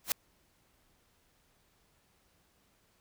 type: noise with exponential growth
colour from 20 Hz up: white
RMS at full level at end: -25 dBFS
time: 0.04-0.12 s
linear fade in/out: 1 ms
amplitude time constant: 17 ms
effects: pink hiss -70 dBFS RMS until 3 s